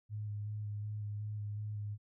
sine tone with vibrato, 104.8 Hz, G#2, 16 cents sharp, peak -37 dBFS, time 0.09-1.98 s, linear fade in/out 50 ms, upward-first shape square, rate 2.7 Hz, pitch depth 16 cents each way, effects none

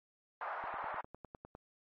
white band-pass noise, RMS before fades -41 dBFS, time 0.41-1.01 s, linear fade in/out 2 ms, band 680 to 1300 Hz, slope 24 dB/octave
click train, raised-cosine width 1 ms, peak -34 dBFS, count 10, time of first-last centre 0.64-1.551 s, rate 9.88 Hz
effects MP3 32 kbps

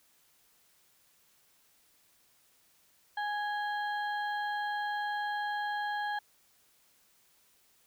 harmonic tone with a mistuned harmonic, 830 Hz, G#5, 1 cent flat, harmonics 1 / 2 / 4 / 5, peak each -33 / -36 / -47 / -52 dBFS, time 3.17-6.19 s, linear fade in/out 5 ms, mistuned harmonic 4, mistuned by -51 cents, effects white hiss -67 dBFS RMS until 7.86 s

